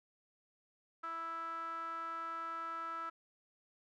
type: tone with band-pass filter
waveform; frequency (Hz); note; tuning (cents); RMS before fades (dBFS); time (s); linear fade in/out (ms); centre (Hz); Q
sawtooth; 330; E4; +2; -42; 1.03-3.1; 10; 1300; 7.9
effects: none